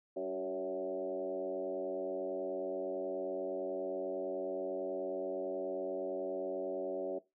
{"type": "tone with frequency modulation", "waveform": "sine", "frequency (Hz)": 470, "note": "A#4", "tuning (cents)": 14, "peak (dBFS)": -34, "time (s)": [0.16, 7.19], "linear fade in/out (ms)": 10, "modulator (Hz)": 90.8, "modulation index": 2, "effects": ["noise-tail reverb RT60 0.2 s tail -18 dB re dry", "high-pass 200 Hz 12 dB/octave"]}